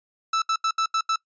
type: tone bursts at uneven times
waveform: 45% pulse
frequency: 1318.5 Hz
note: E6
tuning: in tune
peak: -20 dBFS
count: 6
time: 0.33-0.42 / 0.49-0.56 / 0.64-0.71 / 0.78-0.86 / 0.94-1.01 / 1.09-1.16 s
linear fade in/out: 5 ms
effects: noise-tail reverb RT60 0.1 s tail -21 dB re dry + resampled to 16000 Hz